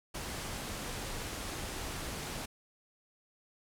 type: low-pass noise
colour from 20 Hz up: pink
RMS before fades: -40 dBFS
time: 0.14-2.46 s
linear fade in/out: 10 ms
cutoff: 12000 Hz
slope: 24 dB/octave
effects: none